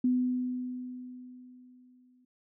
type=tone with exponential decay; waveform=sine; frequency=250.9 Hz; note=B3; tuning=28 cents sharp; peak=-22 dBFS; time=0.04-2.25 s; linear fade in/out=5 ms; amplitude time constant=480 ms; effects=none